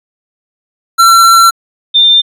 square / sine tone pair in turn, 1354 / 3596 Hz, E6 / A7, +46 / +37 cents, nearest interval octave + perfect fourth, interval 1691 cents, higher second, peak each -3 dBFS, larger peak neither, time 0.98-1.51 / 1.94-2.22 s, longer first, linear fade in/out 20 ms, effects resampled to 32000 Hz

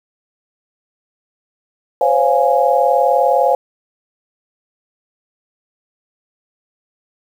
sine chord, Db major seventh, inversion third, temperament equal with one note detuned, 514.6 / 554.4 / 698.5 / 830.6 Hz, C5 / Db5 / F5 / Ab5, -29 / 0 / 0 / 0 cents, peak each -16 dBFS, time 2.01-3.55 s, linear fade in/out 2 ms, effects 7-bit

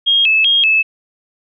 sine tone with vibrato, 2912 Hz, F#7, 28 cents flat, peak -9 dBFS, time 0.06-0.83 s, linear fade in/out 20 ms, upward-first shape square, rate 2.6 Hz, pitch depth 190 cents each way, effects none

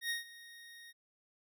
25% pulse tone with ADSR envelope, 1864.7 Hz, A#6, in tune, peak -29 dBFS, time 0.01-0.93 s, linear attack 88 ms, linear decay 140 ms, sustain -19 dB, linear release 31 ms, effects none

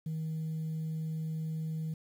sine tone, 158.6 Hz, D#3, 33 cents sharp, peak -31 dBFS, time 0.06-1.94 s, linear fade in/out 5 ms, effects tanh soft clip ceiling -31 dBFS + 10-bit

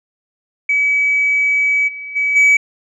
sine tone with level steps, 2282 Hz, C#7, 50 cents sharp, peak -11 / -26 / -13 / -5 dBFS, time 0.69-2.57 s, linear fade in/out 5 ms, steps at 1.87 / 2.15 / 2.35 s, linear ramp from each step 20 ms, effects tanh soft clip ceiling -6 dBFS

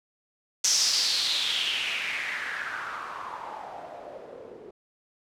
blue noise with low-pass filter sweep, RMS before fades -30 dBFS, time 0.64-4.71 s, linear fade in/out 5 ms, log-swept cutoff 6100 to 400 Hz, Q 4.5, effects none

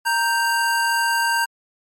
square tone pair together, 932.3 / 1568 Hz, A#5 / G6, 0 / 0 cents, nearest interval major sixth, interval 900 cents, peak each -21 dBFS, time 0.05-1.46 s, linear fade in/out 20 ms, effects MP3 64 kbps

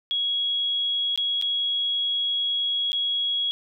sine tone with dropouts, 3323 Hz, G#7, in tune, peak -22 dBFS, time 0.11-3.51 s, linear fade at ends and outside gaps 0 ms, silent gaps 1.16-1.176 / 1.414-1.423 / 2.919-2.93 s, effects none

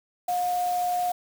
sine tone in noise, 716 Hz, F5, 43 cents sharp, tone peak -23 dBFS, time 0.28-1.12 s, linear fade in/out 5 ms, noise white, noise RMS -40 dBFS, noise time 0.28-1.12 s, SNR +14 dB, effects none

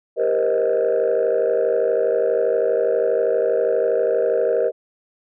sine chord, C minor seventh, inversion second, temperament just, 392.4 / 470.9 / 523.3 / 627.9 Hz, G4 / Bb4 / C5 / Eb5, +2 / +18 / 0 / +16 cents, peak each -23 / -18 / -21 / -21 dBFS, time 0.16-4.72 s, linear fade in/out 50 ms, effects tanh soft clip ceiling -11 dBFS

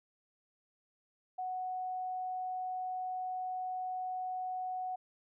sine tone, 740 Hz, F#5, in tune, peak -35 dBFS, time 1.38-4.96 s, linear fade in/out 10 ms, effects none

